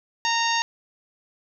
harmonic tone, 924 Hz, A#5, 16 cents flat, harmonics 1 / 2 / 3 / 4 / 5 / 6 / 7, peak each -24 / -27 / -29 / -30 / -31 / -32 / -32 dBFS, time 0.25-0.62 s, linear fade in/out 0 ms, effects none

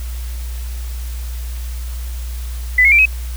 sine tone with pitch steps, 2000 / 2168 / 2351 / 2549 Hz, B6 / C#7 / D7 / D#7, +21 / -39 / +1 / +41 cents, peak -7 dBFS, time 2.78-3.056 s, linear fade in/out 5 ms, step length 69 ms, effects added 60 Hz sine -22 dBFS peak until 3.36 s + white hiss -38 dBFS RMS until 3.36 s

